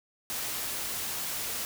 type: noise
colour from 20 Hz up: white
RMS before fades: -34 dBFS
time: 0.3-1.65 s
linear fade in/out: 0 ms
effects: none